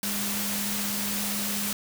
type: tone in noise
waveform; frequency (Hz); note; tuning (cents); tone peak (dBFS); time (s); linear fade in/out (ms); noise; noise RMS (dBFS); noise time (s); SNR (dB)
sine; 204.2; G#3; -29; -33; 0.03-1.73; 2; white; -30; 0.03-1.73; -6
effects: none